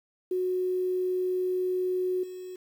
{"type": "tone with level steps", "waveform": "sine", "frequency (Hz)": 367.1, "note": "F#4", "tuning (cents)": -14, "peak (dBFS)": [-25, -37], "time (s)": [0.31, 2.56], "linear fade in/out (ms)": 5, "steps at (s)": 2.23, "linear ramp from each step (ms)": 5, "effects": ["9-bit"]}